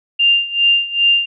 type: tone with tremolo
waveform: sine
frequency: 2794 Hz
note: F7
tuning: in tune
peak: -8 dBFS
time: 0.19-1.26 s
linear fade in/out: 10 ms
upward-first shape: sine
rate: 2.5 Hz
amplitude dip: 85%
effects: none